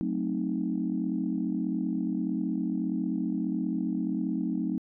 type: chord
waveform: sine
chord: F# diminished seventh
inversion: none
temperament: equal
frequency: 185 / 220 / 261.6 / 311.1 Hz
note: F#3 / A3 / C4 / Eb4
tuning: 0 / 0 / 0 / 0 cents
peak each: -32 dBFS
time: 0.01-4.78 s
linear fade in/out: 0 ms
effects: tanh soft clip ceiling -17 dBFS